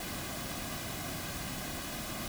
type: noise with comb filter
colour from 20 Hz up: pink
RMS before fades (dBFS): -39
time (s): 0-2.28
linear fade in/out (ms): 2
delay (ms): 2.2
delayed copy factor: -0.55
effects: none